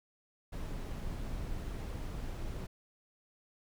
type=noise; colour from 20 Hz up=brown; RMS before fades=-39 dBFS; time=0.52-2.67 s; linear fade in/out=10 ms; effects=none